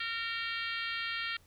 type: harmonic tone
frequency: 459.6 Hz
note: A#4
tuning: 25 cents flat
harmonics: 3 / 4 / 5 / 6 / 7 / 8 / 9 / 10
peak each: -40 / -39 / -41 / -42 / -41 / -47 / -46 / -50 dBFS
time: 0-1.37 s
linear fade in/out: 5 ms
effects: added 87 Hz sine -65 dBFS peak until 1.46 s + pink hiss -65 dBFS RMS until 1.46 s